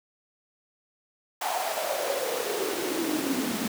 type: noise with high-pass filter sweep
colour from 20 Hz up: pink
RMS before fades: -29 dBFS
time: 1.41-3.68 s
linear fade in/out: 5 ms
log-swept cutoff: 800 to 220 Hz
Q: 6
effects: none